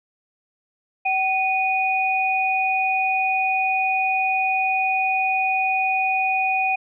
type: tone pair together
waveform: sine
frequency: 761 / 2470 Hz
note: F#5 / D#7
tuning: +48 / -13 cents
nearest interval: octave + minor sixth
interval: 2039 cents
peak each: -21 dBFS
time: 1.05-6.76 s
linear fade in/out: 10 ms
effects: none